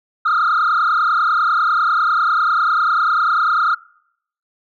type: tone with frequency modulation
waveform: sine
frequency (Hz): 1318.5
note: E6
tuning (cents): 0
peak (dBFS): -11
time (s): 0.25-3.75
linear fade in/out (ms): 10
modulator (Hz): 30.1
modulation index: 3.3
effects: noise-tail reverb RT60 0.7 s tail -24 dB re dry + tanh soft clip ceiling -11 dBFS